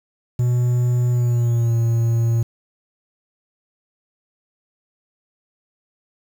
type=tone with pitch glide; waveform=triangle; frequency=122.6 to 115.79 Hz; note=B2 to A#2; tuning=-12 to -11 cents; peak=-13 dBFS; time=0.39-2.43 s; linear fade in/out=5 ms; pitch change=-99 cents; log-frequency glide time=1.11-1.74 s; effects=7-bit